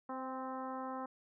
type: harmonic tone with a mistuned harmonic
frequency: 260.4 Hz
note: C4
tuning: 8 cents flat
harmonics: 1 / 2 / 3 / 4 / 5 / 6 / 7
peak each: -44 / -46 / -45 / -45 / -49 / -59 / -61 dBFS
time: 0.09-1.06 s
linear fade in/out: 5 ms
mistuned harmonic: 3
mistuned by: +18 cents
effects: none